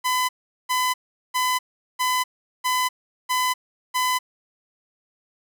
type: tone bursts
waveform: sawtooth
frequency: 1008 Hz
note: B5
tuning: 35 cents sharp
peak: -16 dBFS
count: 7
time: 0.04-4.19 s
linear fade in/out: 20 ms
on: 250 ms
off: 400 ms
effects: none